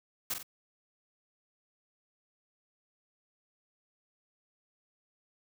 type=noise with echo; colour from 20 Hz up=white; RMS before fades=-33 dBFS; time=0.3-0.34 s; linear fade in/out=5 ms; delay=45 ms; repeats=2; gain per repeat=-6 dB; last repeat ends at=0.43 s; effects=high-pass 80 Hz 12 dB/octave